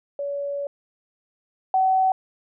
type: tone pair in turn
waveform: sine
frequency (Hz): 567 / 756.9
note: C#5 / F#5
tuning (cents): +39 / +39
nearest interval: perfect fourth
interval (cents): 500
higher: second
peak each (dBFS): -25 / -16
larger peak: second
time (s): 0.19-0.67 / 1.74-2.12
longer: first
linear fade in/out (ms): 2
effects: none